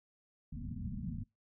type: low-pass noise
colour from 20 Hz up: white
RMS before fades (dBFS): -41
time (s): 0.52-1.24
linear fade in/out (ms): 5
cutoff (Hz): 250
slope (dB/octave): 96
effects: noise-tail reverb RT60 0.2 s tail -23 dB re dry